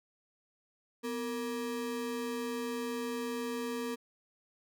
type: ring-modulated tone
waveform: square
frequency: 355.1 Hz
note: F4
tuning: 29 cents sharp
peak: -32 dBFS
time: 1.03-3.96 s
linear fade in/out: 20 ms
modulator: 106 Hz
effects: none